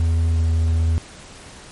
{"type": "tone with pitch glide", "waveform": "triangle", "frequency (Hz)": [82.5, 81.74], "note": ["E2", "E2"], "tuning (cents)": [2, -14], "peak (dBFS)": -13, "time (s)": [0, 0.98], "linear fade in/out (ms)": 0, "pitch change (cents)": -16, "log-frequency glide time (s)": [0.3, 0.37], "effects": ["pink hiss -41 dBFS RMS until 1.71 s", "MP3 48 kbps"]}